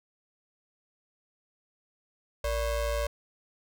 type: ring-modulated tone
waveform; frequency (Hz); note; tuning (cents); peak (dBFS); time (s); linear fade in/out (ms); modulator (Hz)
square; 261.6; C4; 0; -25; 2.44-3.07; 5; 318
effects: none